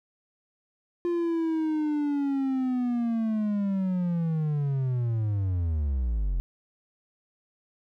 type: linear sweep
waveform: triangle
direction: down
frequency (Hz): 349.2 to 41.2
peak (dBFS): -22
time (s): 1.05-6.4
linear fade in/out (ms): 0
effects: none